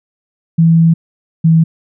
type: tone pair in turn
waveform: sine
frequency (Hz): 164.81 / 162.63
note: E3 / E3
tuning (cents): 0 / -23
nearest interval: unison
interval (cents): 23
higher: first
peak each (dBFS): -5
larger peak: neither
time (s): 0.58-0.94 / 1.44-1.64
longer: first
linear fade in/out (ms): 10
effects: none